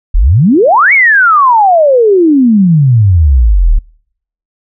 sine exponential two-way sweep, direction up then down, 34.5 to 2282 to 34.5 Hz, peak -3 dBFS, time 0.14-3.79 s, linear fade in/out 10 ms, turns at 0.93 s, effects noise-tail reverb RT60 0.7 s tail -25 dB re dry

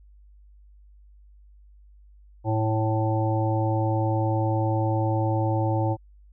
harmonic tone, 110 Hz, A2, in tune, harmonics 1 / 3 / 5 / 7 / 8, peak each -23 / -28 / -30 / -31 / -32 dBFS, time 2.44-5.97 s, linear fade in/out 50 ms, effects added 50 Hz sine -49 dBFS peak until 6.32 s

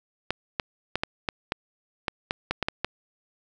clicks, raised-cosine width 0.3 ms, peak -9 dBFS, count 12, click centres 0.306 / 0.598 / 0.956 / 1.035 / 1.288 / 1.521 / 2.082 / 2.309 / 2.51 / 2.627 / 2.685 / 2.846 s, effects none

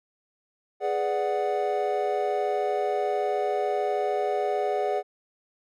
triangle chord, G# half-diminished seventh, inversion none, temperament equal, 415.3 / 493.9 / 587.3 / 740 Hz, G#4 / B4 / D5 / F#5, 0 / 0 / 0 / 0 cents, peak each -26 / -32 / -28 / -26 dBFS, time 0.8-5.03 s, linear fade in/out 50 ms, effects none

